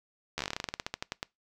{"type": "slowing click train", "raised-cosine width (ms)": 0.2, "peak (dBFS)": -15, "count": 20, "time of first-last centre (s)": [0.38, 1.229], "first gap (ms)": 12, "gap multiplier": 1.13, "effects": ["noise-tail reverb RT60 0.2 s tail -24 dB re dry"]}